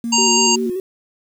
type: tone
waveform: sine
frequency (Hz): 233.1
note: A#3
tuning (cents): 0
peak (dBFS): -20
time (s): 0.04-0.7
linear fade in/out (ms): 2
type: harmonic tone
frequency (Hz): 932.3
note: A#5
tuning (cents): 0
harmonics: 1 / 3 / 5 / 7 / 8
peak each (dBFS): -19 / -19 / -19 / -19 / -19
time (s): 0.12-0.56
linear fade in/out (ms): 10
type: tone with vibrato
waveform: sine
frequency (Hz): 371.1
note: F#4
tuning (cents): +5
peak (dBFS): -20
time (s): 0.18-0.8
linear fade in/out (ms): 2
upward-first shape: square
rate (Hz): 5.2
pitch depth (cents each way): 44
effects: 7-bit